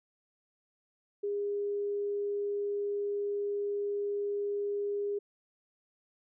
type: tone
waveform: sine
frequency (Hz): 407.2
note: G#4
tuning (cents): -34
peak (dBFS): -30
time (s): 1.23-5.19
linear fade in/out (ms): 10
effects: none